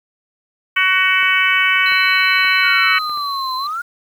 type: harmonic tone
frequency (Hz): 374.7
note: F#4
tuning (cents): +22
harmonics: 3 / 4 / 5 / 6 / 7 / 8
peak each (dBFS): -21 / -18 / -20 / -16 / -22 / -21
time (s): 0.76-2.99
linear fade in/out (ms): 10
type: clicks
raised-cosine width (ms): 0.5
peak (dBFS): -21 / -25 / -19 / -26 / -21 / -22 / -24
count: 7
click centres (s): 1.23 / 1.761 / 1.92 / 2.392 / 2.448 / 3.096 / 3.175
type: tone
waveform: triangle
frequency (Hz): 4070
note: C8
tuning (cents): -49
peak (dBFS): -24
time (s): 1.86-3.67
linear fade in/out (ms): 2
type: exponential two-way sweep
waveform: sine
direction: down then up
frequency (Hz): 1448 to 1019 to 1448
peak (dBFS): -20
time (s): 2.63-3.82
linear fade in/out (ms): 10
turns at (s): 3.56
effects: 7-bit